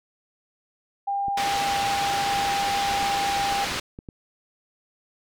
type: tone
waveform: sine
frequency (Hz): 799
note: G5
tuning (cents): +33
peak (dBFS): -23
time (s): 1.07-3.65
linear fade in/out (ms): 10
type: clicks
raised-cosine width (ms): 3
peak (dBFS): -25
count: 9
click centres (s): 1.283 / 1.555 / 2.912 / 3.029 / 3.525 / 3.719 / 3.761 / 3.989 / 4.088
type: low-pass noise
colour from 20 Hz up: white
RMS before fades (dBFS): -29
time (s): 1.37-3.8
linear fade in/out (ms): 5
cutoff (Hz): 3900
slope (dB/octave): 12
effects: none